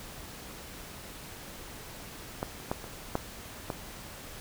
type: clicks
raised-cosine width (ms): 1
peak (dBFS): -16 / -30 / -15 / -27 / -13 / -17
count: 6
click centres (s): 2.429 / 2.601 / 2.715 / 2.842 / 3.154 / 3.702
effects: pink hiss -45 dBFS RMS until 4.4 s